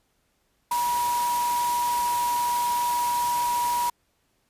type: tone in noise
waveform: sine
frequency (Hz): 965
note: B5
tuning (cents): -40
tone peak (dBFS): -22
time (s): 0.71-3.9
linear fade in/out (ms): 5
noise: white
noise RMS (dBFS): -33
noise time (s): 0.71-3.9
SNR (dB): +8
effects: pink hiss -70 dBFS RMS until 4.49 s + resampled to 32000 Hz